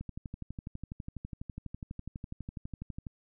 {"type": "click train", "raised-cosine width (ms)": 5, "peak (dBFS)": -27, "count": 38, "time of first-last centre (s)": [0.01, 3.068], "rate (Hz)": 12.1, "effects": []}